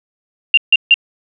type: tone bursts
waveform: sine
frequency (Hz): 2781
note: F7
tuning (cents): -8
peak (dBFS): -4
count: 3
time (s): 0.54-0.942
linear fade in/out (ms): 2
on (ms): 34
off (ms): 150
effects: none